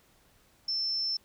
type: tone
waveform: sine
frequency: 5330 Hz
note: E8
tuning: 18 cents sharp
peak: -28 dBFS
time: 0.68-1.17 s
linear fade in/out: 5 ms
effects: pink hiss -64 dBFS RMS until 1.24 s